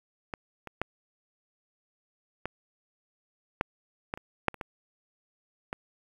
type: clicks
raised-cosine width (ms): 0.5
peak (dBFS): -19 / -25 / -13 / -17 / -10 / -16 / -26 / -7 / -28 / -20 / -18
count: 11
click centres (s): 0.338 / 0.673 / 0.816 / 2.456 / 3.611 / 4.139 / 4.175 / 4.483 / 4.543 / 4.612 / 5.729
effects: 8-bit